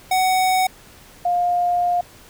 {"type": "tone pair in turn", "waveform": ["square", "sine"], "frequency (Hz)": [747, 706.9], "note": ["F#5", "F5"], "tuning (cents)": [16, 21], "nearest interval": "minor second", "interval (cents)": 95, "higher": "first", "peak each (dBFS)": -16, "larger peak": "neither", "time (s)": [[0.11, 0.67], [1.25, 2.01]], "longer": "second", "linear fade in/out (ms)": 5, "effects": ["pink hiss -46 dBFS RMS until 2.29 s"]}